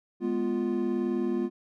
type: chord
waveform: triangle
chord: F diminished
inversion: first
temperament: equal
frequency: 207.7 / 246.9 / 349.2 Hz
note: Ab3 / Cb4 / F4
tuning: 0 / 0 / 0 cents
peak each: -30 / -28 / -27 dBFS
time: 0.2-1.5 s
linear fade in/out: 50 ms
effects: none